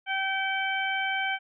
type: harmonic tone with a mistuned harmonic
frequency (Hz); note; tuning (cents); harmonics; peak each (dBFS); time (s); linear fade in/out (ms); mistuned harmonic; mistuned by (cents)
774; G5; -22; 1 / 2 / 3 / 4; -31 / -30 / -31 / -35; 0.06-1.39; 50; 3; -17
effects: none